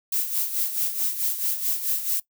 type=noise with tremolo; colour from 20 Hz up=violet; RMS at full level=-23 dBFS; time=0.12-2.2 s; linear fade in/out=5 ms; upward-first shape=sine; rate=4.6 Hz; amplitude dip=65%; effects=noise-tail reverb RT60 0.1 s tail -20 dB re dry